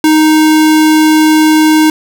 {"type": "tone", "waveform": "square", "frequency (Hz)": 311.1, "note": "D#4", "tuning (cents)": 0, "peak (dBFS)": -5, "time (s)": [0.04, 1.9], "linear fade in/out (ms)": 2, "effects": []}